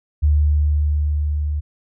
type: tone with level ramp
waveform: sine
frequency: 74.4 Hz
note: D2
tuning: 23 cents sharp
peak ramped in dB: -11 to -19 dBFS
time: 0.22-1.61 s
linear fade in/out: 20 ms
effects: none